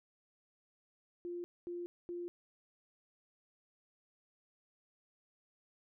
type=tone bursts; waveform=sine; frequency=349.2 Hz; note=F4; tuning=in tune; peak=-39 dBFS; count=3; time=1.25-2.28 s; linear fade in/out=0 ms; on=190 ms; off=230 ms; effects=none